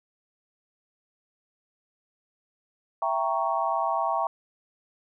sine chord, E diminished seventh, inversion none, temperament equal with one note detuned, 664.2 / 784 / 932.3 / 1108.7 Hz, E5 / G5 / Bb5 / Db6, +13 / 0 / 0 / 0 cents, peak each -29 dBFS, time 3.02-4.27 s, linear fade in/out 2 ms, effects none

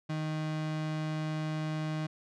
35% pulse tone, 155.56 Hz, D#3, in tune, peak -30 dBFS, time 0.09-2.07 s, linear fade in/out 10 ms, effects low-pass 5000 Hz 12 dB/octave

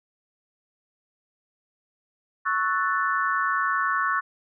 sine chord, F# minor seventh, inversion second, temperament equal, 1108.7 / 1318.5 / 1480 / 1760 Hz, C#6 / E6 / F#6 / A6, 0 / 0 / 0 / 0 cents, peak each -25 / -29 / -27 / -29 dBFS, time 2.45-4.21 s, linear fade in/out 20 ms, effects none

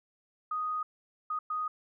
sine tone bursts at uneven times, 1244.5 Hz, D#6, in tune, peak -30 dBFS, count 3, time 0.51-0.83 / 1.3-1.39 / 1.5-1.68 s, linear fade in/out 5 ms, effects none

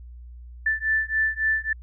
sine beating tone pair, 1760 / 1763.6 Hz, A6 / A6, 0 / +4 cents, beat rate 3.6 Hz, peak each -24 dBFS, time 0.66-1.73 s, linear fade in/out 5 ms, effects added 60 Hz sine -39 dBFS peak until 1.82 s

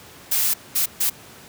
blue noise bursts at uneven times, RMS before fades -20 dBFS, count 3, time 0.31-0.54 / 0.75-0.86 / 1-1.1 s, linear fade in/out 10 ms, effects pink hiss -44 dBFS RMS until 1.48 s + high-pass 100 Hz 12 dB/octave

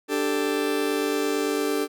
40% pulse chord, D suspended fourth, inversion none, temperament just, 293.7 / 391.6 / 440.5 Hz, D4 / G4 / A4, 0 / -2 / +2 cents, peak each -26 / -27 / -26 dBFS, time 0.08-1.88 s, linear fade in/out 50 ms, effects none

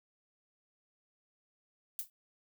violet noise with exponential decay, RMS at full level -33 dBFS, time 1.99-2.1 s, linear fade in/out 1 ms, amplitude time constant 23 ms, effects none

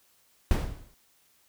brown noise with exponential decay, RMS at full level -20 dBFS, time 0.51-0.94 s, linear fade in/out 0 ms, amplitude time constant 93 ms, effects white hiss -65 dBFS RMS until 1.48 s

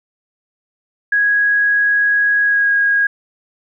sine tone with pitch glide, 1658 to 1639.9 Hz, G#6 to G#6, -3 to -22 cents, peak -11 dBFS, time 1.12-3.07 s, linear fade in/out 5 ms, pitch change -19 cents, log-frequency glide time 2.44-2.72 s, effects none

